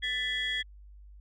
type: tone cluster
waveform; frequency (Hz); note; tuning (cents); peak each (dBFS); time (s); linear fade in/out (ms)
sine; 1759 / 1995 / 3321; A6 / B6 / G#7; -1 / +17 / -1; -33 / -33 / -31; 0.02-0.63; 20
effects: tanh soft clip ceiling -23 dBFS + added 50 Hz sine -48 dBFS peak until 1.2 s